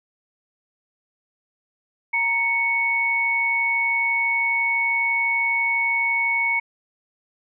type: tone pair together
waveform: sine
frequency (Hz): 930.2 / 2217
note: A#5 / C#7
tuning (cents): -4 / 0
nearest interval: octave + minor third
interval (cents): 1504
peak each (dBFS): -27 / -19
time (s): 2.13-6.6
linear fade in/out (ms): 10
effects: none